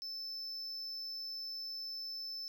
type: tone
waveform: triangle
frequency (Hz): 5274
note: E8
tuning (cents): 0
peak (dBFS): -39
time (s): 0.02-2.48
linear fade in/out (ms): 0
effects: none